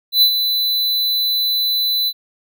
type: tone with ADSR envelope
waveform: square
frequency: 4000 Hz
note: B7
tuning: 21 cents sharp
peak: -8 dBFS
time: 0.12-2.13 s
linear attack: 100 ms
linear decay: 82 ms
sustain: -8 dB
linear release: 52 ms
effects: none